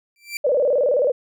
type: tone with exponential growth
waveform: sawtooth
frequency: 2347 Hz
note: D7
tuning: 2 cents flat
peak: -19 dBFS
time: 0.16-0.37 s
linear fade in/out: 1 ms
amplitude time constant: 44 ms
type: tone with vibrato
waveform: sine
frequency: 540 Hz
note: C#5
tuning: 45 cents flat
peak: -15 dBFS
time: 0.44-1.12 s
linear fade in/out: 10 ms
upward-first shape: square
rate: 19 Hz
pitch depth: 140 cents each way
effects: none